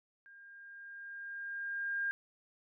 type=tone with level ramp; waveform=sine; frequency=1608 Hz; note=G6; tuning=44 cents sharp; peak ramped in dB=-54 to -31 dBFS; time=0.26-2.11 s; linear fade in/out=0 ms; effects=none